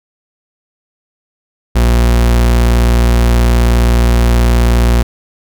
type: tone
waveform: 40% pulse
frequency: 59 Hz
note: A#1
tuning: 22 cents sharp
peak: -6 dBFS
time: 1.75-5.03 s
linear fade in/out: 10 ms
effects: none